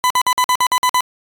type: tone bursts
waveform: 40% pulse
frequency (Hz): 1002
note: B5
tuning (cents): +25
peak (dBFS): -11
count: 9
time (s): 0.04-1.006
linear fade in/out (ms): 0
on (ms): 62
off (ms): 51
effects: AAC 64 kbps